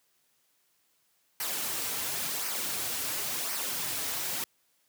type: noise with flanger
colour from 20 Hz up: white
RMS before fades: -33 dBFS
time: 1.4-4.44 s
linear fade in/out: 2 ms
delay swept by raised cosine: 0.27 to 5.67 ms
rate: 0.94 Hz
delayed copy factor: -0.55
effects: white hiss -71 dBFS RMS until 4.88 s + high-pass 100 Hz 12 dB/octave